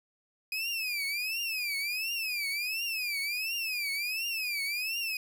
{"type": "tone with vibrato", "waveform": "30% pulse", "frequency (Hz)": 2489, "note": "D#7", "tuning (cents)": 0, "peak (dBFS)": -28, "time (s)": [0.52, 5.17], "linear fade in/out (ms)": 2, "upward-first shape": "triangle", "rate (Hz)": 1.4, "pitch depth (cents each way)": 220, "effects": []}